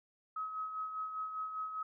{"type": "tone with tremolo", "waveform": "sine", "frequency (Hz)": 1276, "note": "D#6", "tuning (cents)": 43, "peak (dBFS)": -35, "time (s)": [0.36, 1.83], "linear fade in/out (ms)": 5, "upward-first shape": "sine", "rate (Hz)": 5, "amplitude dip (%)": 50, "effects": []}